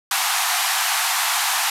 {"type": "band-pass noise", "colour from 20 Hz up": "pink", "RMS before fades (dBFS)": -21, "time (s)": [0.11, 1.7], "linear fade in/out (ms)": 2, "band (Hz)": [710, 14000], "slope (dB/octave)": 96, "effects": []}